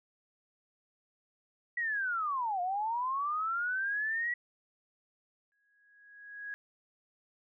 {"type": "linear two-way sweep", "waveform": "sine", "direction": "down then up", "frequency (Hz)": [1944, 698.5, 1944], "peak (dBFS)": -30, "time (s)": [1.77, 4.34], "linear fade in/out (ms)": 5, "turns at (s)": 2.61}
{"type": "tone with exponential growth", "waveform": "sine", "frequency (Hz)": 1659, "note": "G#6", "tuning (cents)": -2, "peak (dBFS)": -36, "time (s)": [5.52, 6.54], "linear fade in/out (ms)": 0, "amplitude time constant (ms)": 220}
{"effects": []}